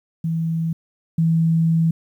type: tone pair in turn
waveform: sine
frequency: 163.7 / 163.7 Hz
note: E3 / E3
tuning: -12 / -12 cents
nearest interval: unison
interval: 0 cents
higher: neither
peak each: -19 / -14 dBFS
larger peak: second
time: 0.24-0.73 / 1.18-1.91 s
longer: second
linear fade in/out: 5 ms
effects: 9-bit